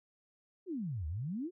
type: exponential two-way sweep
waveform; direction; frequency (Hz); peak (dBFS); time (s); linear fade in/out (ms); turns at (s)
sine; down then up; 401.6 to 72.7 to 382.6; -35; 0.66-1.51; 50; 1.07
effects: none

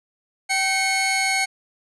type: tone pair together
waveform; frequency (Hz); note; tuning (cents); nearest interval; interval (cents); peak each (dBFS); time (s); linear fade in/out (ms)
sawtooth; 771 / 2186; G5 / C#7; -29 / -25; octave + tritone; 1804; -20 / -17; 0.49-1.46; 20
effects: resampled to 24000 Hz

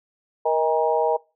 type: harmonic tone with a mistuned harmonic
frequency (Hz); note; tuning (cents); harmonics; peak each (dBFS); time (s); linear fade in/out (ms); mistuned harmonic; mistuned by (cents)
157.6; D#3; +23; 3 / 4 / 5 / 6; -22 / -23 / -24 / -25; 0.45-1.17; 10; 5; +48
effects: noise-tail reverb RT60 0.3 s tail -24 dB re dry

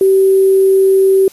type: tone with sample-and-hold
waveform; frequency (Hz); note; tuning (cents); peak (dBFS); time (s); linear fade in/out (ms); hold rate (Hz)
sine; 385.2; G4; -30; -6; 0.01-1.28; 2; 11025
effects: white hiss -42 dBFS RMS until 1.32 s + resampled to 32000 Hz

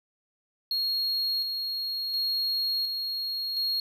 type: tone with tremolo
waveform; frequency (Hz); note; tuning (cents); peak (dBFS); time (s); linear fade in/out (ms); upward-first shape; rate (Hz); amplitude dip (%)
triangle; 4285; C8; +40; -24; 0.71-3.8; 2; square; 0.7; 35
effects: none

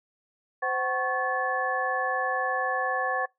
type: tone cluster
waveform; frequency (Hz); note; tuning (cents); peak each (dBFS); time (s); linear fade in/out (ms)
sine; 517 / 754 / 1102 / 1732; C5 / F#5 / C#6 / A6; -21 / +32 / -11 / -28; -32 / -30 / -31 / -29; 0.62-3.26; 10
effects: noise-tail reverb RT60 0.2 s tail -25 dB re dry

